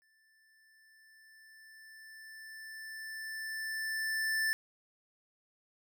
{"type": "tone with exponential growth", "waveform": "square", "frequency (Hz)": 1764, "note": "A6", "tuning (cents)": 4, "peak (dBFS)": -29, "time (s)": [0.02, 4.53], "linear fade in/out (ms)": 0, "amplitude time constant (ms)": 980, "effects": []}